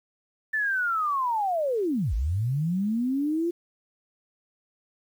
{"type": "linear two-way sweep", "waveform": "sine", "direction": "down then up", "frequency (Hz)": [1778, 49, 349.8], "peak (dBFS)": -23, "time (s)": [0.53, 3.51], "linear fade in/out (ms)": 10, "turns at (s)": 2.14, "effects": ["9-bit"]}